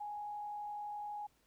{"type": "tone with frequency modulation", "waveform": "sine", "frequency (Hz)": 830.6, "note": "G#5", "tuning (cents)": 0, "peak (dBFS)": -40, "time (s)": [0, 1.27], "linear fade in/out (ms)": 10, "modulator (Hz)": 51.9, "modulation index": 0.23, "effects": ["pink hiss -73 dBFS RMS until 1.46 s"]}